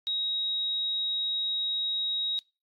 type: tone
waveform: sine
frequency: 3798 Hz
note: A#7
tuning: 32 cents sharp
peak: -27 dBFS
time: 0.07-2.39 s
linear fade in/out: 0 ms
effects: noise-tail reverb RT60 0.3 s tail -24 dB re dry + AAC 48 kbps